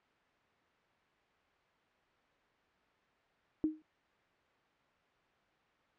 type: tone with exponential decay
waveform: sine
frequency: 311.1 Hz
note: D#4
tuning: in tune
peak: -25 dBFS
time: 3.64-3.82 s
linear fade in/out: 0 ms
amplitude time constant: 39 ms
effects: white hiss -70 dBFS RMS until 5.98 s + low-pass 2000 Hz 12 dB/octave